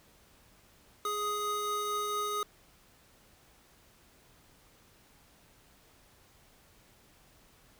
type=tone pair together; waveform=square; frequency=415.2 / 1250 Hz; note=G#4 / D#6; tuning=0 / +8 cents; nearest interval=octave + perfect fifth; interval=1908 cents; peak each=-38 / -33 dBFS; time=1.05-2.43 s; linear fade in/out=2 ms; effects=pink hiss -62 dBFS RMS until 7.79 s